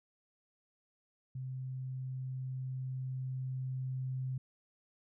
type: tone with level ramp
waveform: sine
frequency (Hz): 130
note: C3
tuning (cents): -11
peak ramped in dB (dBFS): -38 to -34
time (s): 1.35-4.38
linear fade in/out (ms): 5
effects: none